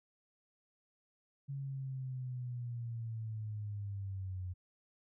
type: linear sweep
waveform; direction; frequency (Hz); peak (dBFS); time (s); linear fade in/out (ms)
sine; down; 139.5 to 90; -38; 1.48-4.54; 20
effects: none